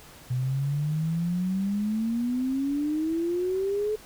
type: exponential sweep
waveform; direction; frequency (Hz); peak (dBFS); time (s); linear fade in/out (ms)
sine; up; 123.8 to 433.1; -24; 0.3-3.96; 10
effects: pink hiss -49 dBFS RMS until 4.05 s